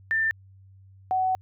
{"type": "tone pair in turn", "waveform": "sine", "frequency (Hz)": [1787, 749.3], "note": ["A6", "F#5"], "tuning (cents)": [26, 22], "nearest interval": "octave + minor third", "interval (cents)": 1504, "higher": "first", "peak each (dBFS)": -21, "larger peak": "neither", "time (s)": [[0.11, 0.31], [1.11, 1.35]], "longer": "second", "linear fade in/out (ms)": 0, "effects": ["added 96 Hz sine -49 dBFS peak until 1.41 s"]}